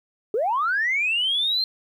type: linear sweep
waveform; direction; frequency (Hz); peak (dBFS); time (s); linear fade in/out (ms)
sine; up; 392 to 4203; -19; 0.34-1.64; 2
effects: tanh soft clip ceiling -15 dBFS + 10-bit